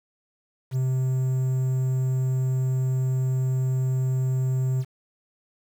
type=tone with quantisation; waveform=triangle; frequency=130 Hz; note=C3; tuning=11 cents flat; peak=-19 dBFS; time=0.71-4.85 s; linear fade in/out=50 ms; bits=8; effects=none